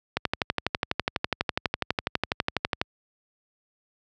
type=click train; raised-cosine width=0.3 ms; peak=-7 dBFS; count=33; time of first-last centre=0.17-2.815 s; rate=12.1 Hz; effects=high-pass 60 Hz 12 dB/octave